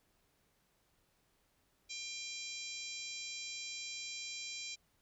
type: harmonic tone with a mistuned harmonic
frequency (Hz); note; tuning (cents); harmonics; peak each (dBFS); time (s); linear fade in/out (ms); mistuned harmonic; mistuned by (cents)
796; G5; +26; 3 / 4 / 5 / 6 / 7 / 8 / 9; -47 / -52 / -48 / -52 / -49 / -53 / -50; 1.89-4.76; 20; 9; +25
effects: pink hiss -75 dBFS RMS until 5.01 s